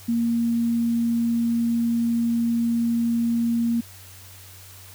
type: tone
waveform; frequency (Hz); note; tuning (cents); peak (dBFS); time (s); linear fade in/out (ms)
sine; 233.1; A#3; 0; -19; 0.08-3.81; 10
effects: added 94 Hz sine -46 dBFS peak until 4.94 s + white hiss -46 dBFS RMS until 4.94 s